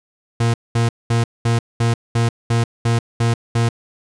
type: tone bursts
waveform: 40% pulse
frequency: 116.54 Hz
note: A#2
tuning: in tune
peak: -13 dBFS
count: 10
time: 0.4-3.69 s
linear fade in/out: 5 ms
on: 140 ms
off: 210 ms
effects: resampled to 22050 Hz